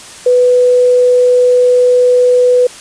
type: tone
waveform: sine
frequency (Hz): 496.1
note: B4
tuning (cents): +8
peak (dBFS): -5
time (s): 0.26-2.67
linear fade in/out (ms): 5
effects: white hiss -32 dBFS RMS until 2.8 s + resampled to 22050 Hz